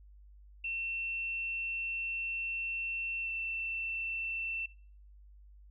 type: tone with pitch glide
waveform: sine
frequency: 2700 to 2683 Hz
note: E7 to E7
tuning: +41 to +30 cents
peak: -34 dBFS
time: 0.64-4.66 s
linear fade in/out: 5 ms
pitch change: -11 cents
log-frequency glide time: 3.22-3.3 s
effects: noise-tail reverb RT60 0.5 s tail -22 dB re dry + added 50 Hz sine -53 dBFS peak until 5.7 s

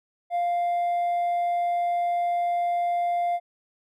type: tone with hard clipping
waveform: triangle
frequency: 698.5 Hz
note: F5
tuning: in tune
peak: -21 dBFS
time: 0.3-3.4 s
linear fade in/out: 50 ms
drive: 1 dB
effects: none

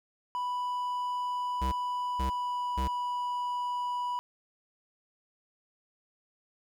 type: tone with pitch glide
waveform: triangle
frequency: 987.8 to 981.5 Hz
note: B5 to B5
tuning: 0 to -11 cents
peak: -28 dBFS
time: 0.35-4.19 s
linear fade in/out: 0 ms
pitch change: -11 cents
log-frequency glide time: 2.05-2.9 s
type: tone bursts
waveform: square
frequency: 65.6 Hz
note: C2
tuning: 5 cents sharp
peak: -30 dBFS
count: 3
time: 1.61-2.88 s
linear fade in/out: 10 ms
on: 110 ms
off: 470 ms
effects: none

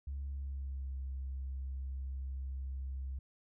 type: tone with pitch glide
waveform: sine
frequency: 69.3 to 66.59 Hz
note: C#2 to C2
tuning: 0 to +31 cents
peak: -36 dBFS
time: 0.07-3.19 s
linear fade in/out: 5 ms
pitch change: -69 cents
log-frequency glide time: 0.3-0.95 s
effects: tanh soft clip ceiling -34 dBFS

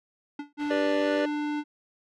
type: tone with exponential decay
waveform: square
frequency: 290 Hz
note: D4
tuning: 22 cents flat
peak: -30 dBFS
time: 0.39-0.53 s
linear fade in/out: 5 ms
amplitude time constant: 29 ms
type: tone with pitch glide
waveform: square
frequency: 293.7 to 296.8 Hz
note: D4 to D4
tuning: 0 to +18 cents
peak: -28 dBFS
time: 0.57-1.64 s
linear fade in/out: 50 ms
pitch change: +18 cents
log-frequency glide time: 0.95-1.27 s
type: noise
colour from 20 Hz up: white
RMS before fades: -41 dBFS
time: 0.59-1.22 s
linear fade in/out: 10 ms
type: chord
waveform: square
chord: G major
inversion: none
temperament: just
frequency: 392 / 490 / 588 Hz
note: G4 / B4 / D5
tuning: 0 / -14 / +2 cents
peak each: -33 / -32 / -27 dBFS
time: 0.7-1.26 s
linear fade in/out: 10 ms
effects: low-pass 3000 Hz 12 dB/octave

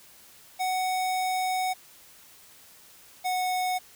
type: tone pair in turn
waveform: square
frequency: 744 / 735.9 Hz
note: F#5 / F#5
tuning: +9 / -10 cents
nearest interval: unison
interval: 19 cents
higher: first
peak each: -26 dBFS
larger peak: neither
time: 0.59-1.74 / 3.24-3.79 s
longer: first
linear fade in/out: 20 ms
effects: white hiss -53 dBFS RMS until 3.95 s

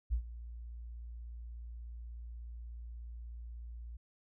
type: tone with ADSR envelope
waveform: sine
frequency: 58.27 Hz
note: A#1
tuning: in tune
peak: -27 dBFS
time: 0.1-3.97 s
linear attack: 30 ms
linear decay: 88 ms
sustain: -16 dB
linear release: 7 ms
effects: none

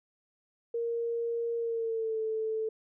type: tone with pitch glide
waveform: sine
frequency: 466.2 to 440 Hz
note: A#4 to A4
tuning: 0 to 0 cents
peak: -29 dBFS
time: 0.74-2.69 s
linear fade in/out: 5 ms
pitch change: -100 cents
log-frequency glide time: 1.57-2.2 s
effects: none

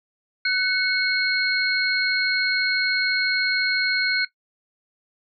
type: tone cluster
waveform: sine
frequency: 1502 / 2198 / 4222 Hz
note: F#6 / C#7 / C8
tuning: +26 / -15 / +15 cents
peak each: -23 dBFS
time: 0.45-4.25 s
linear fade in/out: 5 ms
effects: noise-tail reverb RT60 0.1 s tail -17 dB re dry

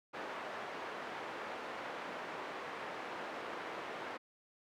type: band-pass noise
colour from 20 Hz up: pink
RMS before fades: -44 dBFS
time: 0.13-4.18 s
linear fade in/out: 20 ms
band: 450 to 1900 Hz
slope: 12 dB/octave
effects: none

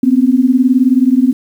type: beating tone pair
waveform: sine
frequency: 246.9 / 265.9 Hz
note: B3 / C4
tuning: 0 / +28 cents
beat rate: 19 Hz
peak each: -10 dBFS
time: 0.03-1.33 s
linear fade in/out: 5 ms
effects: 7-bit

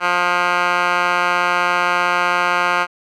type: tone with band-pass filter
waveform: 10% pulse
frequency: 176.9 Hz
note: F3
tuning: 23 cents sharp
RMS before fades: -17 dBFS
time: 0-2.87 s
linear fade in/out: 50 ms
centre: 1600 Hz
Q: 3.6
effects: none

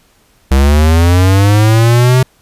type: linear sweep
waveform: square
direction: up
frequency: 65.41 to 130 Hz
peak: -6 dBFS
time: 0.51-2.23 s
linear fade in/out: 5 ms
effects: pink hiss -51 dBFS RMS until 2.41 s + resampled to 32000 Hz

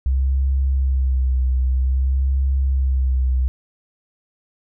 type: tone with vibrato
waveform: sine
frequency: 65.5 Hz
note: C2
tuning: 2 cents sharp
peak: -15 dBFS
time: 0.06-3.48 s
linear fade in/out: 0 ms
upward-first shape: sine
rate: 0.52 Hz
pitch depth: 43 cents each way
effects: none

